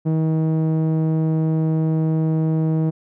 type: tone with low-pass filter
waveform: sawtooth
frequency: 159 Hz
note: D#3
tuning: 38 cents sharp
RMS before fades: -19 dBFS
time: 0.05-2.91 s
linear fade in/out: 20 ms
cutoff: 440 Hz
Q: 0.7
effects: none